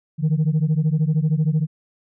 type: beating tone pair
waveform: sine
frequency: 150 / 163 Hz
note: D3 / E3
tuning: +37 / -19 cents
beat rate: 13 Hz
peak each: -17 / -18 dBFS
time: 0.18-1.67 s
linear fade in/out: 50 ms
effects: tanh soft clip ceiling -13 dBFS